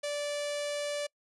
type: tone with notch filter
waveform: sawtooth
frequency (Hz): 583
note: D5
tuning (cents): -13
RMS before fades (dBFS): -34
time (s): 0.03-1.07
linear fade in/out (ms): 10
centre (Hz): 1300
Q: 1.4
effects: noise-tail reverb RT60 0.1 s tail -26 dB re dry + resampled to 24000 Hz